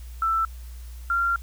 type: tone pair in turn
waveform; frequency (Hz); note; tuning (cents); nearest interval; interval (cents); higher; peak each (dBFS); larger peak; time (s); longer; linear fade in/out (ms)
sine; 1329 / 1381.3; E6 / F6; +14 / -19; minor second; 67; second; -20; neither; 0.22-0.45 / 1.1-1.36; second; 2
effects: added 60 Hz sine -36 dBFS peak until 1.42 s + white hiss -53 dBFS RMS until 1.42 s